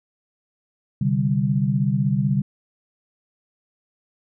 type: chord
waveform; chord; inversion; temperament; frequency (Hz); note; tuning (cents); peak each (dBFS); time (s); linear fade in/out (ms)
sine; C suspended second; none; equal; 130.81 / 146.83 / 196; C3 / D3 / G3; 0 / 0 / 0; -22; 1.01-2.42; 5
effects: none